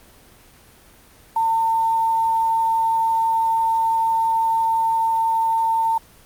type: tone with quantisation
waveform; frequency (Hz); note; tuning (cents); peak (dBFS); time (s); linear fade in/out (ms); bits
sine; 903; A5; +45; -16; 1.36-5.98; 5; 7
effects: pink hiss -49 dBFS RMS until 6.25 s + Opus 24 kbps